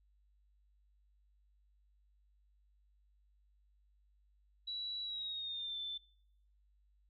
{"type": "tone with pitch glide", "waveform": "sine", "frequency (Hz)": [3921, 3534], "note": ["B7", "A7"], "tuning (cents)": [-13, 7], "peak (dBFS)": -39, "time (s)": [4.67, 5.98], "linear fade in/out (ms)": 10, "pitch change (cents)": -180, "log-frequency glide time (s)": [5.03, 5.78], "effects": ["noise-tail reverb RT60 0.7 s tail -24 dB re dry", "added 50 Hz sine -68 dBFS peak until 7.09 s"]}